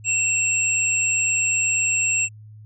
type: tone pair together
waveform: sine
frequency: 2689 / 7606 Hz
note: E7 / A#8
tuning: +34 / +34 cents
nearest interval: octave + tritone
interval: 1800 cents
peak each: -21 dBFS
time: 0.04-2.29 s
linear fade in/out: 50 ms
effects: added 107 Hz sine -40 dBFS peak until 2.65 s